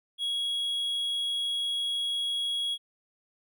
triangle tone, 3322 Hz, G#7, in tune, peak -26 dBFS, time 0.18-2.78 s, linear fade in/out 50 ms, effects none

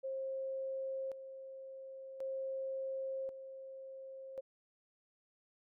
sine tone with tremolo, 533 Hz, C5, 32 cents sharp, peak -37 dBFS, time 0.03-4.41 s, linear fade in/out 20 ms, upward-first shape square, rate 0.46 Hz, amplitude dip 65%, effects none

